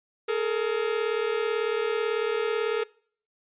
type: tone pair together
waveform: 45% pulse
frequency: 423.1 / 461.2 Hz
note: G#4 / A#4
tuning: +32 / -19 cents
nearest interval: minor second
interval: 149 cents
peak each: -27 dBFS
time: 0.28-2.84 s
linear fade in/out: 10 ms
effects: noise-tail reverb RT60 0.5 s tail -22 dB re dry + resampled to 8000 Hz